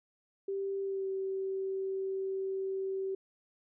sine tone with pitch glide, 392 to 384.6 Hz, G4 to G4, 0 to -33 cents, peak -32 dBFS, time 0.48-3.15 s, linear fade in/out 5 ms, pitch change -33 cents, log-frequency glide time 0.82-1.08 s, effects none

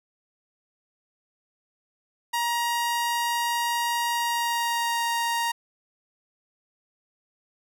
sawtooth tone with pitch glide, 945 to 935.2 Hz, A#5 to A#5, +23 to +5 cents, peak -20 dBFS, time 2.33-5.52 s, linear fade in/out 10 ms, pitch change -18 cents, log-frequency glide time 4.12-5.04 s, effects none

